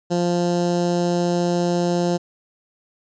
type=tone with notch filter; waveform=15% pulse; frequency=174.61 Hz; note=F3; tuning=in tune; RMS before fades=-20 dBFS; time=0.1-2.18 s; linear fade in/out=20 ms; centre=2100 Hz; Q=0.54; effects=resampled to 16000 Hz